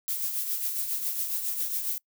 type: noise with tremolo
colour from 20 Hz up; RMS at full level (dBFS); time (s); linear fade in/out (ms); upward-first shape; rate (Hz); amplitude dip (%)
violet; -28; 0.08-1.98; 0; triangle; 7.3; 55
effects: noise-tail reverb RT60 0.1 s tail -25 dB re dry